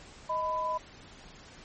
sine tone pair together, 625.8 / 1000 Hz, D#5 / B5, +10 / +21 cents, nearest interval minor sixth, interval 811 cents, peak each -34 / -29 dBFS, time 0.29-0.78 s, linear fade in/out 10 ms, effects pink hiss -51 dBFS RMS until 1.64 s + MP3 32 kbps

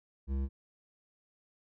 triangle tone with hard clipping, 67.4 Hz, C#2, 48 cents flat, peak -32 dBFS, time 0.27-0.49 s, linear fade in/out 50 ms, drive 14 dB, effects none

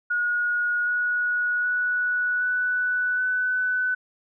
sine tone with pitch steps, 1446 / 1459.4 / 1473 / 1486.7 / 1500.5 Hz, F#6 / F#6 / F#6 / F#6 / F#6, -40 / -24 / -8 / +8 / +24 cents, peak -21 dBFS, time 0.1-3.95 s, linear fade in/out 10 ms, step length 770 ms, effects none

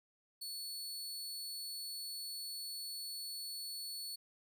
sawtooth tone, 4420 Hz, C#8, 6 cents flat, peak -39 dBFS, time 0.41-4.16 s, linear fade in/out 10 ms, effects none

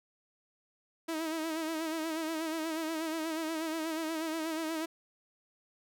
sawtooth tone with vibrato, 320.5 Hz, E4, 49 cents flat, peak -29 dBFS, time 1.08-4.86 s, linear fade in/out 10 ms, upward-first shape sine, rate 8.3 Hz, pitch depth 56 cents each way, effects none

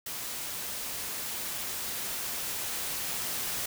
white noise with level ramp, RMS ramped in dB -37 to -33 dBFS, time 0.06-3.66 s, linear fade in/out 5 ms, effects none

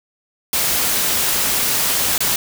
white noise with dropouts, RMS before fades -18 dBFS, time 0.53-2.36 s, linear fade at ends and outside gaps 2 ms, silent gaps 2.18-2.205 s, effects none

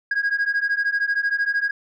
sine beating tone pair, 1632 / 1645 Hz, G#6 / G#6, -31 / -17 cents, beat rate 13 Hz, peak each -21 / -20 dBFS, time 0.11-1.71 s, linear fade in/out 5 ms, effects tanh soft clip ceiling -16 dBFS

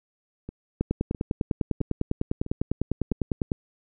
two click trains, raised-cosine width 3 ms, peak -22 / -11 dBFS, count 5 / 28, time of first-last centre 0.49-3.122 / 0.81-3.518 s, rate 1.52 / 9.97 Hz, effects none

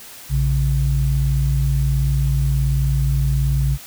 sine tone pair together, 58.23 / 136.9 Hz, A#1 / C#3, -1 / -21 cents, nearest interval octave + minor third, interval 1480 cents, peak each -17 dBFS, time 0.29-3.78 s, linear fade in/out 50 ms, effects tanh soft clip ceiling -7 dBFS + white hiss -39 dBFS RMS until 3.86 s

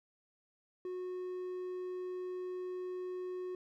triangle tone, 365.3 Hz, F#4, 22 cents flat, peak -36 dBFS, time 0.85-3.55 s, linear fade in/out 2 ms, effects none

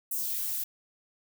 violet noise with high-pass filter sweep, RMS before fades -32 dBFS, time 0.11-0.64 s, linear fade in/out 5 ms, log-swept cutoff 10000 to 270 Hz, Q 1.4, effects none

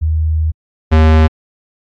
sine / square tone pair in turn, 78.8 / 78.8 Hz, D#2 / D#2, +23 / +23 cents, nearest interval unison, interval 0 cents, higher neither, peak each -11 / -6 dBFS, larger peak second, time 0.01-0.52 / 0.91-1.28 s, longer first, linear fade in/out 20 ms, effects low-pass 3000 Hz 12 dB/octave + AAC 64 kbps

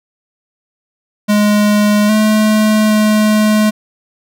square tone with pitch steps, 208.4 / 214.9 / 213.6 Hz, G#3 / A3 / G#3, +6 / -41 / +49 cents, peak -9 dBFS, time 1.28-3.71 s, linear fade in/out 20 ms, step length 810 ms, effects none

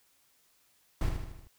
brown noise with echo, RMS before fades -28 dBFS, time 1.01-1.09 s, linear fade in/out 2 ms, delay 77 ms, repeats 5, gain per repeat -5 dB, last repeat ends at 1.475 s, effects white hiss -68 dBFS RMS until 1.58 s

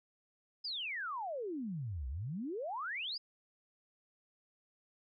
sine exponential two-way sweep, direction down then up, 5140 to 60.2 to 5140 Hz, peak -37 dBFS, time 0.64-3.18 s, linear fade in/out 10 ms, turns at 2.08 s, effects none

